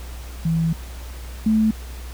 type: tone pair in turn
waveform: sine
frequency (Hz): 163.7 / 218.5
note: E3 / A3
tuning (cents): -12 / -12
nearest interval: perfect fourth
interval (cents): 500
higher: second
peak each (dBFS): -17 / -14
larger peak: second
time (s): 0.45-0.73 / 1.46-1.71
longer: first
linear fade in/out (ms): 5
effects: added 61 Hz sine -32 dBFS peak until 2.13 s + pink hiss -42 dBFS RMS until 2.13 s